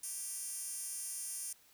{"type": "tone with high-pass filter", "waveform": "10% pulse", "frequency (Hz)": 392, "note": "G4", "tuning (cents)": 0, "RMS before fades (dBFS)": -42, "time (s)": [0.03, 1.53], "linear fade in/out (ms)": 5, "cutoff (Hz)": 8500, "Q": 3, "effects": ["white hiss -65 dBFS RMS until 1.73 s"]}